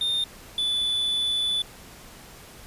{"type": "tone pair in turn", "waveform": "triangle", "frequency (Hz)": [3633, 3478], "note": ["A#7", "A7"], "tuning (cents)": [-45, -21], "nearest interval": "minor second", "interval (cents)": 76, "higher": "first", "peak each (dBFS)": -21, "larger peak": "neither", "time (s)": [[0.01, 0.24], [0.58, 1.62]], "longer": "second", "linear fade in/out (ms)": 2, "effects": ["pink hiss -46 dBFS RMS until 2.66 s", "resampled to 32000 Hz"]}